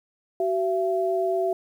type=tone pair together; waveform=sine; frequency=378.3 / 674 Hz; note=F#4 / E5; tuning=+38 / +38 cents; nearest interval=minor seventh; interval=1000 cents; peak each=-24 dBFS; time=0.4-1.53 s; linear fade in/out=2 ms; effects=9-bit